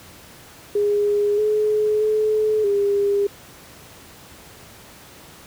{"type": "tone with pitch steps", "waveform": "sine", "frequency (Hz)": [411.8, 425.5, 430.1, 403.4], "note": ["G#4", "G#4", "A4", "G4"], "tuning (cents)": [-15, 42, -39, 50], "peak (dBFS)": -16, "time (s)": [0.75, 3.27], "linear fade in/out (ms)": 5, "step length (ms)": 630, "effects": ["pink hiss -44 dBFS RMS until 5.46 s", "high-pass 60 Hz 12 dB/octave"]}